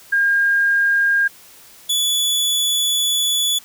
sine / sawtooth tone pair in turn, 1614 / 3435 Hz, G#6 / A7, -50 / -42 cents, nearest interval octave + minor second, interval 1308 cents, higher second, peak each -13 dBFS, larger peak neither, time 0.12-1.28 / 1.89-3.59 s, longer second, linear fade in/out 10 ms, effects white hiss -45 dBFS RMS until 3.64 s

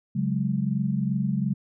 sine chord, C# suspended fourth, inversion none, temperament equal, 138.59 / 185 / 207.7 Hz, C#3 / F#3 / G#3, 0 / 0 / 0 cents, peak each -27 dBFS, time 0.15-1.54 s, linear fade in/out 10 ms, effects none

